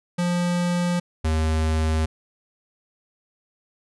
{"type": "tone pair in turn", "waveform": "square", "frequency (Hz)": [175.7, 78.99], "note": ["F3", "D#2"], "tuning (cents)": [11, 27], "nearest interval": "octave + major second", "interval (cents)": 1384, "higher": "first", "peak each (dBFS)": [-21, -20], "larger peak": "second", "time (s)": [[0.18, 1], [1.24, 2.06]], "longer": "neither", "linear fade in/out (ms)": 10, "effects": ["resampled to 24000 Hz"]}